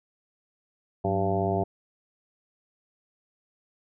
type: harmonic tone with a mistuned harmonic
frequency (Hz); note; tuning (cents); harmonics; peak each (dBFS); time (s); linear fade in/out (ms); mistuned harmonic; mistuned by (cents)
97.8; G2; -4; 1 / 2 / 3 / 4 / 5 / 6 / 7 / 8 / 9; -30 / -31 / -36 / -29 / -38 / -36 / -28 / -38 / -37; 1.04-1.64; 10; 2; -100
effects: none